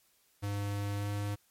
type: tone with pitch glide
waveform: square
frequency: 101.5 to 102.32 Hz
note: G#2 to G#2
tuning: -39 to -25 cents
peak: -33 dBFS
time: 0.42-1.36 s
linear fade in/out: 20 ms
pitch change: +14 cents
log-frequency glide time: 0.95-1.09 s
effects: white hiss -69 dBFS RMS until 1.5 s + MP3 64 kbps